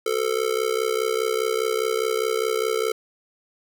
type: tone with amplitude modulation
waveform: square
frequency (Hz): 442.2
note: A4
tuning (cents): +9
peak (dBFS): -18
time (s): 0.06-2.92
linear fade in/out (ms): 5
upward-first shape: sine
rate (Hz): 64.9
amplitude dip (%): 90
effects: none

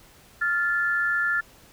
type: tone pair together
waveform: sine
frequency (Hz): 1395.3 / 1743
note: F6 / A6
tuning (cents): -2 / -17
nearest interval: major third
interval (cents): 385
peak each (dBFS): -24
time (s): 0.41-1.41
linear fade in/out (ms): 10
effects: pink hiss -53 dBFS RMS until 1.72 s

